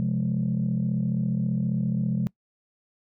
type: chord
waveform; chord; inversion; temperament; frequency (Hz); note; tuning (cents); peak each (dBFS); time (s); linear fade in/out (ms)
sine; F minor; second; just; 130.96 / 174.61 / 209.5; C3 / F3 / Ab3; +2 / 0 / +15; -26; 0-2.27; 0
effects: noise-tail reverb RT60 0.1 s tail -24 dB re dry + tanh soft clip ceiling -17 dBFS